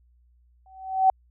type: tone with exponential growth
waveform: sine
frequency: 761 Hz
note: F#5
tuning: 48 cents sharp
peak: -12 dBFS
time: 0.66-1.1 s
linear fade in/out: 2 ms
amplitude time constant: 94 ms
effects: added 60 Hz sine -57 dBFS peak until 1.3 s